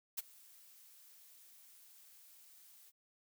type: noise with ADSR envelope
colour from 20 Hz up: blue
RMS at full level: -37 dBFS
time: 0.17-2.92 s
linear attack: 17 ms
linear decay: 22 ms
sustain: -24 dB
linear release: 36 ms
effects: none